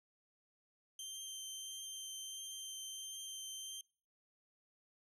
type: tone with vibrato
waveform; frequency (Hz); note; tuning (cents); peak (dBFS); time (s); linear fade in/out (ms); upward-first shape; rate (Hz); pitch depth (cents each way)
20% pulse; 3136; G7; 0; -39; 0.99-3.81; 2; sine; 1.5; 10
effects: noise-tail reverb RT60 0.5 s tail -26 dB re dry